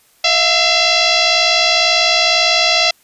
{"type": "tone with frequency modulation", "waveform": "sine", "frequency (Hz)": 709, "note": "F5", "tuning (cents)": 26, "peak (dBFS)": -10, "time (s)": [0.24, 2.91], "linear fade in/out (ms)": 5, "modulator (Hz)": 678, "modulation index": 7.1, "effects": ["white hiss -53 dBFS RMS until 3.03 s", "resampled to 32000 Hz"]}